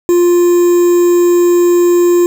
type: tone with quantisation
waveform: triangle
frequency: 350 Hz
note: F4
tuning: 4 cents sharp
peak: -4 dBFS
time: 0.09-2.26 s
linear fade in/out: 0 ms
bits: 4
effects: none